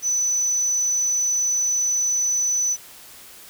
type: tone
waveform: sine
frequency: 5990 Hz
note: F#8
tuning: 20 cents sharp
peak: -17 dBFS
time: 0.02-2.77 s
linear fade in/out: 50 ms
effects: tanh soft clip ceiling -16 dBFS + white hiss -44 dBFS RMS until 3.49 s